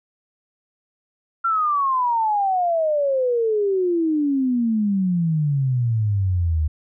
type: exponential sweep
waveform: sine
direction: down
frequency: 1375 to 75.2 Hz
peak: -17 dBFS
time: 1.44-6.68 s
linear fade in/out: 10 ms
effects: none